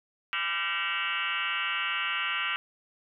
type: tone with frequency modulation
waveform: sine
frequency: 2090 Hz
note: C7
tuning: 2 cents flat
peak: -27 dBFS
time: 0.33-2.56 s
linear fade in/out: 0 ms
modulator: 181 Hz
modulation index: 5
effects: none